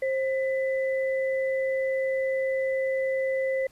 sine tone pair together, 529.7 / 2000 Hz, C5 / B6, +21 / +21 cents, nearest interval octave + major seventh, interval 2300 cents, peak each -24 / -34 dBFS, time 0.02-3.67 s, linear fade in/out 5 ms, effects pink hiss -59 dBFS RMS until 3.71 s + resampled to 32000 Hz

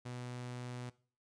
sawtooth tone, 123.47 Hz, B2, in tune, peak -38 dBFS, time 0.05-0.9 s, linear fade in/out 10 ms, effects noise-tail reverb RT60 0.4 s tail -19 dB re dry + resampled to 22050 Hz

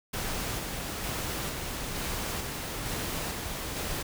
pink noise with tremolo, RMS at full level -33 dBFS, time 0.13-4.03 s, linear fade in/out 10 ms, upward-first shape square, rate 1.1 Hz, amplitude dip 25%, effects none

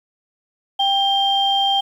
sine tone pair together, 789 / 3173 Hz, G5 / G7, +11 / +20 cents, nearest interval 2 octaves, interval 2409 cents, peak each -17 dBFS, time 0.79-1.81 s, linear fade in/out 10 ms, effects tanh soft clip ceiling -7 dBFS + 8-bit

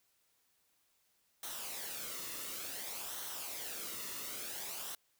white noise with flanger, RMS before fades -43 dBFS, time 1.43-4.95 s, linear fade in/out 2 ms, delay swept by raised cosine 0.41 to 1.29 ms, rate 0.56 Hz, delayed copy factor -0.55, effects white hiss -75 dBFS RMS until 5.19 s

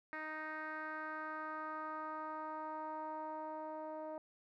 10% pulse tone with low-pass filter sweep, 311.1 Hz, D#4, in tune, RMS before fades -44 dBFS, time 0.13-4.18 s, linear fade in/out 0 ms, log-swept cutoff 1900 to 730 Hz, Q 3.1, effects none

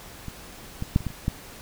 clicks, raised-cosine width 5 ms, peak -21 / -16 / -6 / -25 / -15 / -29 / -11 dBFS, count 7, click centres 0.283 / 0.824 / 0.961 / 1.006 / 1.067 / 1.104 / 1.281 s, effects pink hiss -44 dBFS RMS until 1.61 s

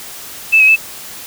sine tone with pitch steps, 2630 / 2549 / 2624 Hz, E7 / D#7 / E7, -5 / +41 / -9 cents, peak -5 dBFS, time 0.52-0.763 s, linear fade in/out 20 ms, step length 81 ms, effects white hiss -31 dBFS RMS until 1.26 s

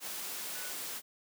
sine tone in noise, 1480 Hz, F#6, in tune, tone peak -47 dBFS, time 0.53-0.74 s, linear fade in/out 50 ms, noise white, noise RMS -40 dBFS, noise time 0-1.02 s, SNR -10 dB, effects high-pass 200 Hz 12 dB/octave

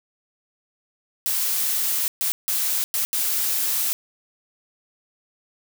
blue noise bursts at uneven times, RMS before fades -23 dBFS, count 5, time 1.26-2.08 / 2.21-2.32 / 2.48-2.84 / 2.94-3.05 / 3.13-3.93 s, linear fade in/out 0 ms, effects none

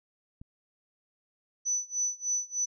click, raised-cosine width 5 ms, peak -33 dBFS, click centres 0.415 s
sine tone with tremolo, 5980 Hz, F#8, 17 cents sharp, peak -25 dBFS, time 1.65-2.66 s, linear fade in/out 20 ms, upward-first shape sine, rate 3.3 Hz, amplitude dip 95%
effects none

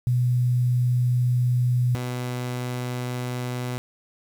sine / sawtooth tone pair in turn, 123.47 / 124.33 Hz, B2 / B2, 0 / +12 cents, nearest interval unison, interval 12 cents, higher second, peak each -18 / -23 dBFS, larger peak first, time 0.07-1.95 / 1.95-3.78 s, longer first, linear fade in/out 0 ms, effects 8-bit

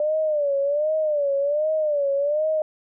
sine tone with vibrato, 590 Hz, D5, 8 cents sharp, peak -19 dBFS, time 0-2.62 s, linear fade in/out 2 ms, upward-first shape sine, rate 1.3 Hz, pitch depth 110 cents each way, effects none

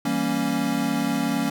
square chord, E diminished seventh, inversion none, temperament equal, 164.81 / 196 / 233.1 / 277.2 Hz, E3 / G3 / Bb3 / Db4, 0 / 0 / 0 / 0 cents, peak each -32 / -30 / -27 / -26 dBFS, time 0.05-1.5 s, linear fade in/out 5 ms, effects none

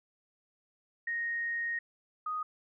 sine tone pair in turn, 1864.7 / 1244.5 Hz, A#6 / D#6, 0 / 0 cents, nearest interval perfect fifth, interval 700 cents, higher first, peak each -31 / -32 dBFS, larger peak first, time 1.07-1.79 / 2.26-2.43 s, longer first, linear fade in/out 5 ms, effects none

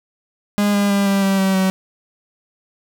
45% pulse tone with pitch steps, 205.1 / 202.4 / 199.72 / 197.09 / 194.49 / 191.92 / 189.39 Hz, G#3 / G#3 / G3 / G3 / G3 / G3 / F#3, -21 / -44 / +33 / +10 / -13 / -36 / +41 cents, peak -14 dBFS, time 0.58-1.7 s, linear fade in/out 0 ms, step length 160 ms, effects none

